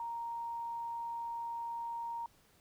sine tone, 932.3 Hz, A#5, in tune, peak -37 dBFS, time 0-2.26 s, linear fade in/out 2 ms, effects pink hiss -67 dBFS RMS until 2.6 s

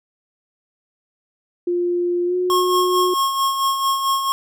sine tone with pitch glide, 351.3 to 362.4 Hz, F4 to F#4, +10 to -36 cents, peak -17 dBFS, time 1.67-3.14 s, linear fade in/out 5 ms, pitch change +54 cents, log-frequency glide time 2.26-2.35 s
square tone with tremolo, 1085 Hz, C#6, 37 cents flat, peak -16 dBFS, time 2.5-4.32 s, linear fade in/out 0 ms, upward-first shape sine, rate 4.5 Hz, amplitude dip 50%
effects none

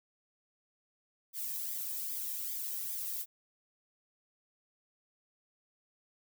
violet noise with flanger, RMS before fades -38 dBFS, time 1.33-3.26 s, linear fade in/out 50 ms, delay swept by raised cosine 0.71 to 1.45 ms, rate 2.5 Hz, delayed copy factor -0.85, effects none

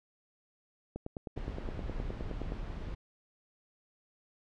click train, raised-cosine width 2 ms, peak -25 dBFS, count 16, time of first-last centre 0.96-2.521 s, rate 9.61 Hz
brown noise, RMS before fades -39 dBFS, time 1.36-2.95 s, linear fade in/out 10 ms
effects low-pass 4000 Hz 12 dB/octave

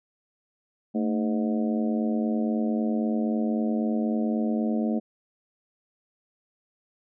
harmonic tone with a mistuned harmonic, 103.83 Hz, G#2, in tune, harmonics 2 / 3 / 4 / 5 / 6 / 7, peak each -24 / -31 / -36 / -36 / -36 / -40 dBFS, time 0.94-5 s, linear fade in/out 20 ms, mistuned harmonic 2, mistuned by +120 cents, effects none

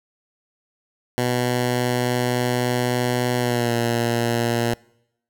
10% pulse tone with pitch glide, 123.47 to 117.83 Hz, B2 to A#2, 0 to +19 cents, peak -11 dBFS, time 1.18-4.74 s, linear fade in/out 0 ms, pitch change -81 cents, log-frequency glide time 3.39-3.73 s, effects noise-tail reverb RT60 0.8 s tail -25 dB re dry

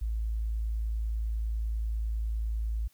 sine tone, 55 Hz, A1, in tune, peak -28 dBFS, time 0.01-2.88 s, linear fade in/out 10 ms, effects white hiss -66 dBFS RMS until 2.93 s

